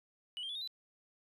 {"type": "tone with pitch steps", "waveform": "sine", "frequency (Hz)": [2952, 3182, 3430, 3698, 3986], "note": ["F#7", "G7", "A7", "A#7", "B7"], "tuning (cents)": [-5, 25, -45, -15, 15], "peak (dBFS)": -37, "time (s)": [0.37, 0.675], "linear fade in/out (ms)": 0, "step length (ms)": 61, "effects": ["tanh soft clip ceiling -36 dBFS"]}